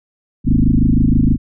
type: tone with frequency modulation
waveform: sine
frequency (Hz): 138.59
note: C#3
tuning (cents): 0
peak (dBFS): -9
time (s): 0.44-1.38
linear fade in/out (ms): 50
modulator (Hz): 26.3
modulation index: 5.2
effects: none